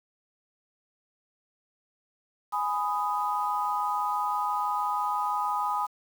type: chord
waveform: sine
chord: G# minor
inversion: none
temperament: just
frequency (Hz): 830.6 / 996.7 / 1245.9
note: G#5 / B5 / D#6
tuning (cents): 0 / +16 / +2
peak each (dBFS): -30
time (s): 2.52-5.87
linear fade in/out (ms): 20
effects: 8-bit